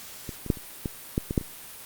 clicks, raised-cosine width 3 ms, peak -21 / -23 / -8 / -28 / -15 / -10 / -15 / -8 / -25 dBFS, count 9, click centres 0.292 / 0.463 / 0.502 / 0.572 / 0.858 / 1.179 / 1.309 / 1.378 / 1.412 s, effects white hiss -43 dBFS RMS until 1.85 s + Opus 48 kbps

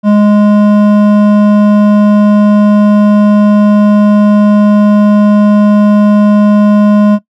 triangle tone with hard clipping, 207.7 Hz, G#3, in tune, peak -5 dBFS, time 0.03-7.19 s, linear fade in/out 50 ms, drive 14 dB, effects noise-tail reverb RT60 0.1 s tail -17 dB re dry

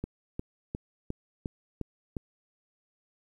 click train, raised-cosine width 3 ms, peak -20 dBFS, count 7, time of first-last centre 0.04-2.168 s, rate 2.82 Hz, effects 10-bit

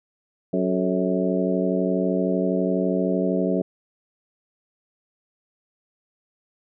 harmonic tone with a mistuned harmonic, 92.5 Hz, F#2, in tune, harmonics 2 / 3 / 4 / 5 / 6 / 7, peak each -24 / -26 / -27 / -28 / -29 / -29 dBFS, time 0.53-3.62 s, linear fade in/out 5 ms, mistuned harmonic 5, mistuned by -81 cents, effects none

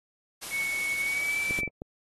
white noise, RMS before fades -38 dBFS, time 0.41-1.61 s, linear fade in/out 20 ms
sine tone with pitch glide, 2217 to 2321 Hz, C#7 to D7, 0 to -21 cents, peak -27 dBFS, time 0.5-1.69 s, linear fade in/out 50 ms, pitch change +79 cents, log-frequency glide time 1-1.38 s
clicks, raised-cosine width 2 ms, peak -23 dBFS, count 5, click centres 1.509 / 1.589 / 1.633 / 1.677 / 1.819 s
effects AAC 32 kbps

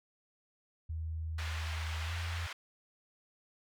sine tone with pitch glide, 80.2 to 84.82 Hz, E2 to E2, -47 to +50 cents, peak -35 dBFS, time 0.89-2.47 s, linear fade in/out 10 ms, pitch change +97 cents, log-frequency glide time 2.04-2.12 s
white band-pass noise, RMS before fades -44 dBFS, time 1.38-2.53 s, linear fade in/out 5 ms, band 880 to 2700 Hz, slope 12 dB/octave
effects none

